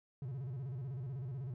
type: tone with vibrato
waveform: triangle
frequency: 130 Hz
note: C3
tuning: 11 cents flat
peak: -37 dBFS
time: 0.22-1.54 s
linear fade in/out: 2 ms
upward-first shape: square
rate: 16 Hz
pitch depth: 140 cents each way
effects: none